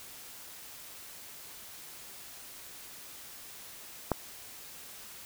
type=click; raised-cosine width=1 ms; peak=-12 dBFS; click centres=4.117 s; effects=white hiss -48 dBFS RMS until 5.25 s